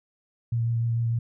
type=tone with vibrato; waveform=sine; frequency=116.3 Hz; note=A#2; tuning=4 cents flat; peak=-22 dBFS; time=0.52-1.19 s; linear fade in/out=5 ms; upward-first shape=triangle; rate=6.7 Hz; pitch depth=18 cents each way; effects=none